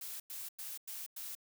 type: noise bursts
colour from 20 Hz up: blue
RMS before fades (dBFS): -44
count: 5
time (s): 0.01-1.352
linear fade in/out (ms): 5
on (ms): 190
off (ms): 98
effects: none